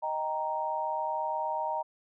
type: chord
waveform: sine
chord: Eb major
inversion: none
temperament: equal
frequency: 622.3 / 784 / 932.3 Hz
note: Eb5 / G5 / Bb5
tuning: 0 / 0 / 0 cents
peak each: -35 / -36 / -31 dBFS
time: 0.02-1.83 s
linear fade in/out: 20 ms
effects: none